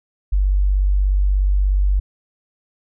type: tone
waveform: sine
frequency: 48.37 Hz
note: G1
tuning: 22 cents flat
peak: -13 dBFS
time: 0.32-2 s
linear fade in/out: 10 ms
effects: none